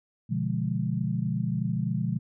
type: chord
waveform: sine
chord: B diminished seventh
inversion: none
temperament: equal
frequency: 123.47 / 146.83 / 174.61 / 207.7 Hz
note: B2 / D3 / F3 / Ab3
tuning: 0 / 0 / 0 / 0 cents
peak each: -30 / -32 / -30 / -32 dBFS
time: 0.29-2.19 s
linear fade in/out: 20 ms
effects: none